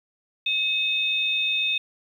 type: tone pair together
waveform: sine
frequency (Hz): 2565 / 3627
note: E7 / A#7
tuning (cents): -48 / -48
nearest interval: tritone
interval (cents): 600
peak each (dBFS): -24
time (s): 0.46-1.78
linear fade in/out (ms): 5
effects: 9-bit